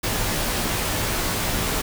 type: noise with comb filter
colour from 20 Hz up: pink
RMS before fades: -24 dBFS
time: 0.03-1.82 s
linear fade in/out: 10 ms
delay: 15 ms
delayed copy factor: -0.55
effects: none